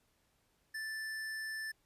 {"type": "tone with hard clipping", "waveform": "sine", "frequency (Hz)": 1760, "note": "A6", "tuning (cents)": 0, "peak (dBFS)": -40, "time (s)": [0.74, 1.72], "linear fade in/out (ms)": 10, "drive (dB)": 16, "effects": ["pink hiss -75 dBFS RMS until 1.85 s", "resampled to 32000 Hz"]}